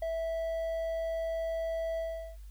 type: tone with ADSR envelope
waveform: triangle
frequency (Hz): 656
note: E5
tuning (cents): -9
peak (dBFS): -27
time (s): 0.02-2.37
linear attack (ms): 5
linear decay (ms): 7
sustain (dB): -2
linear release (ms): 390
effects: added 50 Hz sine -44 dBFS peak until 2.5 s + white hiss -66 dBFS RMS until 2.5 s